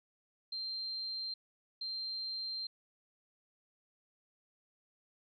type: tone bursts at uneven times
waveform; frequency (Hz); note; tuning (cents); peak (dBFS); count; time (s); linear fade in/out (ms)
sine; 4158; C8; -12; -37; 2; 0.52-1.34 / 1.81-2.67; 5
effects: none